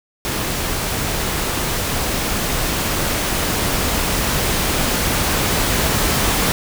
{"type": "noise with level ramp", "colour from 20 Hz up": "pink", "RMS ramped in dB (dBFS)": [-22, -17], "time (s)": [0.25, 6.52], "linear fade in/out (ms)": 0, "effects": []}